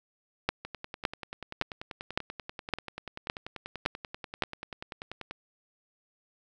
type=two click trains; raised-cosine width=0.3 ms; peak=-9 / -22 dBFS; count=8 / 49; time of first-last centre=0.49-4.423 / 0.65-5.31 s; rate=1.78 / 10.3 Hz; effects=none